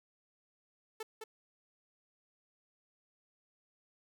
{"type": "tone with echo", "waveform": "sawtooth", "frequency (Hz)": 440, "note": "A4", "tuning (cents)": 0, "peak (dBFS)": -35, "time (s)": [1, 1.03], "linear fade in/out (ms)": 5, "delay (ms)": 210, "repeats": 1, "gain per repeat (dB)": -4, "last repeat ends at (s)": 1.24, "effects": []}